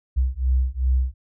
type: beating tone pair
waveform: sine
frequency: 63 / 65.6 Hz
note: B1 / C2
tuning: +35 / +5 cents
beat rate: 2.6 Hz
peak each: -21 dBFS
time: 0.16-1.14 s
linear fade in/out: 20 ms
effects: none